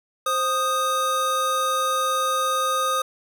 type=tone pair together; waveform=square; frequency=523.2 / 1240 Hz; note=C5 / D#6; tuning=0 / -6 cents; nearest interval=octave + minor third; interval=1494 cents; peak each=-28 / -22 dBFS; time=0.26-3.02 s; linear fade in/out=5 ms; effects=none